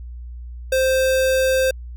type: tone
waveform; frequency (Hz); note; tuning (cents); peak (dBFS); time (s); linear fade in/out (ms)
square; 523.3; C5; 0; -16; 0.72-1.71; 5
effects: added 60 Hz sine -31 dBFS peak until 1.96 s